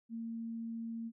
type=tone; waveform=sine; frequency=228.6 Hz; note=A#3; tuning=34 cents flat; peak=-38 dBFS; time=0.09-1.12 s; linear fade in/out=50 ms; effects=none